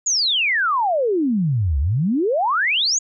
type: exponential two-way sweep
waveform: sine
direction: down then up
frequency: 7040 to 65.41 to 7040 Hz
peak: -16 dBFS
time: 0.06-2.99 s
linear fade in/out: 10 ms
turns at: 1.79 s
effects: none